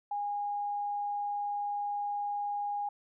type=tone; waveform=sine; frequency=819 Hz; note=G#5; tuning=24 cents flat; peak=-31 dBFS; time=0.11-2.89 s; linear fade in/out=5 ms; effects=none